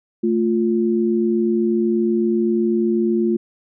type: tone pair together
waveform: sine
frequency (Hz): 221.8 / 349.9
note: A3 / F4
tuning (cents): +14 / +3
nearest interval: minor sixth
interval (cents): 789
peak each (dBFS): -18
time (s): 0.23-3.37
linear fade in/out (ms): 10
effects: none